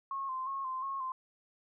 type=tone with vibrato; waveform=sine; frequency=1064 Hz; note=C6; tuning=29 cents sharp; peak=-34 dBFS; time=0.11-1.12 s; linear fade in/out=2 ms; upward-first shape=square; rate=2.8 Hz; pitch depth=40 cents each way; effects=none